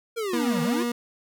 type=linear two-way sweep; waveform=square; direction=down then up; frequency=475.2 to 150.8 to 379.3 Hz; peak=-27 dBFS; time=0.16-0.84 s; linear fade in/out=20 ms; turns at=0.62 s
type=tone; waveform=30% pulse; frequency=239.1 Hz; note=A#3; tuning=44 cents sharp; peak=-22 dBFS; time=0.33-0.92 s; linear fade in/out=5 ms
effects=none